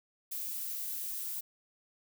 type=noise; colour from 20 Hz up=violet; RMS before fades=-38 dBFS; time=0.31-1.41 s; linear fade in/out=10 ms; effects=none